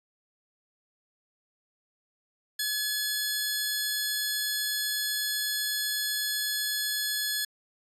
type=tone pair together; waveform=15% pulse; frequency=1700 / 4284 Hz; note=G#6 / C8; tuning=+40 / +40 cents; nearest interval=octave + major third; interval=1600 cents; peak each=-24 dBFS; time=2.59-7.45 s; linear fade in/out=5 ms; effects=resampled to 32000 Hz